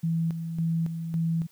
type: tone with tremolo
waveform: sine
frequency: 164.81 Hz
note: E3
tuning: in tune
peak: -23 dBFS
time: 0.03-1.47 s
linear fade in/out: 10 ms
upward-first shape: square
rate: 1.8 Hz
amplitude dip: 55%
effects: white hiss -61 dBFS RMS until 1.51 s